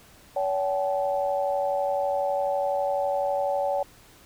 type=tone cluster; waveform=sine; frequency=567 / 765 / 857 Hz; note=C#5 / G5 / A5; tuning=+39 / -42 / -46 cents; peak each=-25 / -28 / -32 dBFS; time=0.36-3.83 s; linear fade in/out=5 ms; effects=pink hiss -53 dBFS RMS until 4.25 s